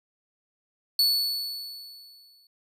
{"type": "tone with exponential decay", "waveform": "45% pulse", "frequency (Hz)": 4435, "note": "C#8", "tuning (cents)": 0, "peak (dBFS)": -17, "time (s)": [0.99, 2.47], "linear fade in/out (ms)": 2, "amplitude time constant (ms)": 320, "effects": ["resampled to 32000 Hz"]}